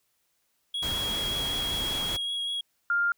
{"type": "tone with vibrato", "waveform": "triangle", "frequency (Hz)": 3309, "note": "G#7", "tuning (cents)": -7, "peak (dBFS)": -27, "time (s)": [0.74, 2.61], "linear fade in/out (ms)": 5, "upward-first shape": "sine", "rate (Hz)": 5.2, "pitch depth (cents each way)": 13}
{"type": "noise", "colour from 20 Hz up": "pink", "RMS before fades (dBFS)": -35, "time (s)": [0.82, 2.17], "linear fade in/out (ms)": 10}
{"type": "tone", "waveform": "sine", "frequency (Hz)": 1401, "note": "F6", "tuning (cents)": 5, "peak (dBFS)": -22, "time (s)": [2.9, 3.12], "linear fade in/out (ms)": 2}
{"effects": ["white hiss -73 dBFS RMS until 3.17 s"]}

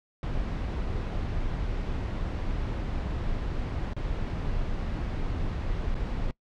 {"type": "noise with dropouts", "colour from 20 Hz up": "brown", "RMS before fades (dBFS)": -30, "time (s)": [0.23, 6.31], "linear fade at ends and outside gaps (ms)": 1, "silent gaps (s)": [[3.934, 3.965], [5.944, 5.952]], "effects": ["noise-tail reverb RT60 0.1 s tail -22 dB re dry", "low-pass 4000 Hz 12 dB/octave"]}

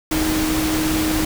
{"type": "tone in noise", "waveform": "sine", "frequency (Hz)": 312.9, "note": "D#4", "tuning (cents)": 10, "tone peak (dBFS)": -19, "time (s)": [0.11, 1.25], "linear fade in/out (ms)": 5, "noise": "pink", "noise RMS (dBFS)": -23, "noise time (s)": [0.11, 1.25], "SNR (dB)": 1, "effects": []}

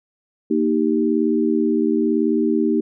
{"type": "chord", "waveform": "sine", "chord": "Eb major", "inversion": "second", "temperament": "equal", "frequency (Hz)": [233.1, 311.1, 392], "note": ["Bb3", "Eb4", "G4"], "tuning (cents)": [0, 0, 0], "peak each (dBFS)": [-20, -19, -21], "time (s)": [0.5, 2.81], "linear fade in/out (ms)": 10, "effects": []}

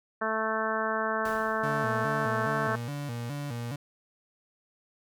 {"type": "harmonic tone", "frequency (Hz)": 220, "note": "A3", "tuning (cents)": 0, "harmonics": [1, 2, 3, 4, 5, 6, 7, 8], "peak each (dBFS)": [-37, -35, -33, -37, -33, -35, -34, -38], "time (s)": [0.21, 2.76], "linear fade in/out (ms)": 10}
{"type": "noise with exponential decay", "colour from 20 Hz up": "pink", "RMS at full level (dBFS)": -42, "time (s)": [1.25, 2.08], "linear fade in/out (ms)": 2, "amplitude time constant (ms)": 180}
{"type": "tone with vibrato", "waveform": "35% pulse", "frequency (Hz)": 130.81, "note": "C3", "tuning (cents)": 0, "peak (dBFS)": -31, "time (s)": [1.63, 3.76], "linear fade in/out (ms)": 5, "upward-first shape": "square", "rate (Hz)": 2.4, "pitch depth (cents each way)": 170}
{"effects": []}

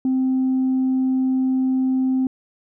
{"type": "tone", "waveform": "sine", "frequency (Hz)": 260.5, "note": "C4", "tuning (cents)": -7, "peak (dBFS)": -15, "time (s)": [0.05, 2.27], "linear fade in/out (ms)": 2, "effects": ["tanh soft clip ceiling -14 dBFS"]}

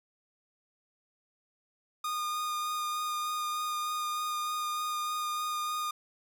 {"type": "tone with vibrato", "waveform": "45% pulse", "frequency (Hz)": 1223, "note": "D#6", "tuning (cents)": -30, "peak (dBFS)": -31, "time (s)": [2.04, 5.91], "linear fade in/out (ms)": 5, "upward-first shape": "sine", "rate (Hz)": 3.3, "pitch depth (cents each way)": 10, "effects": []}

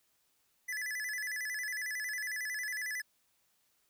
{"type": "tone with vibrato", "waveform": "square", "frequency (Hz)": 1849, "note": "A#6", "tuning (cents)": -15, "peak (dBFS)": -36, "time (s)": [0.68, 3.02], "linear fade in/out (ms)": 10, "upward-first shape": "square", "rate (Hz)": 11, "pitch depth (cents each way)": 130, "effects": ["white hiss -74 dBFS RMS until 3.89 s"]}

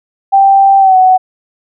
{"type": "tone with pitch glide", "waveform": "sine", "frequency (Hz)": [784, 746], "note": ["G5", "F#5"], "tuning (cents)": [0, 14], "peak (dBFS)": -3, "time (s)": [0.32, 1.18], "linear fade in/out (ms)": 20, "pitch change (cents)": -86, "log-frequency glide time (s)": [0.79, 0.96], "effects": []}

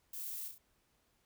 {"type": "noise with echo", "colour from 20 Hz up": "violet", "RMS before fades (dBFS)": -44, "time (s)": [0.13, 0.48], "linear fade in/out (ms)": 5, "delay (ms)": 34, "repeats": 3, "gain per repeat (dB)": -5, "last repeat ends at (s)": 0.582, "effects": ["pink hiss -75 dBFS RMS until 1.25 s"]}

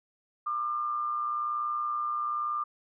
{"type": "tone with amplitude modulation", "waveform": "sine", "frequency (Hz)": 1199, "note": "D6", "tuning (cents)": 36, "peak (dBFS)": -26, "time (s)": [0.46, 2.64], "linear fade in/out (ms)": 10, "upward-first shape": "sine", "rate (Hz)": 121, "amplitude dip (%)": 45, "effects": []}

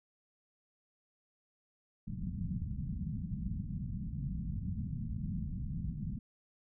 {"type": "low-pass noise", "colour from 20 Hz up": "white", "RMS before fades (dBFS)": -38, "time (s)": [2.07, 6.19], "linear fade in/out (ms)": 10, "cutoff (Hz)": 210, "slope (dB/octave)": 48, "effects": []}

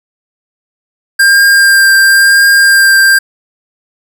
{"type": "tone with vibrato", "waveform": "square", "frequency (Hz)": 1596, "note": "G6", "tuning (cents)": 31, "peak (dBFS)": -4, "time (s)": [1.19, 3.19], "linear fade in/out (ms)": 10, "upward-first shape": "triangle", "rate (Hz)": 0.97, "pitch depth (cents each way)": 16, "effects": []}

